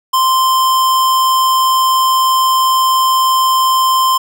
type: tone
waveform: square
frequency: 1043 Hz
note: C6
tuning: 6 cents flat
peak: -10 dBFS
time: 0.13-4.18 s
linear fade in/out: 10 ms
effects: none